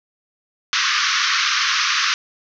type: band-pass noise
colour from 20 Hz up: pink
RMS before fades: -19 dBFS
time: 0.73-2.14 s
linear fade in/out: 0 ms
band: 1100 to 6200 Hz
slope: 96 dB/octave
effects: none